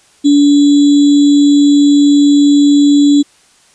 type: tone with sample-and-hold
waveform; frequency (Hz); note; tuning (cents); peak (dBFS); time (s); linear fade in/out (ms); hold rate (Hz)
sine; 287.7; D4; -36; -4; 0.24-3.23; 20; 3675
effects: white hiss -48 dBFS RMS until 3.74 s + resampled to 22050 Hz